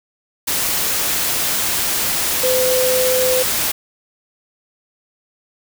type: tone in noise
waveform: sine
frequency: 510 Hz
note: C5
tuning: 44 cents flat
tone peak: -15 dBFS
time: 2.43-3.43 s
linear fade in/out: 10 ms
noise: white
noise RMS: -19 dBFS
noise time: 0.47-3.72 s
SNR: +1 dB
effects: none